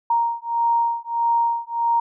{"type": "beating tone pair", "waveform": "sine", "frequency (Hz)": [932.3, 933.9], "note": ["A#5", "A#5"], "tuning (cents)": [0, 3], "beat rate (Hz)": 1.6, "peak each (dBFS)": -21, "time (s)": [0.1, 2], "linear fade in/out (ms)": 5, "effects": []}